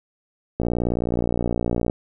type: click train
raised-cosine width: 2 ms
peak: -9 dBFS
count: 78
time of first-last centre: 0.6-1.898 s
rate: 59.3 Hz
effects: none